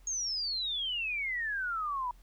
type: exponential sweep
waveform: sine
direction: down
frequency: 6645 to 957 Hz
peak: -31 dBFS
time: 0.07-2.11 s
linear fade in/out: 2 ms
effects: added 41 Hz sine -53 dBFS peak until 2.22 s + pink hiss -67 dBFS RMS until 2.22 s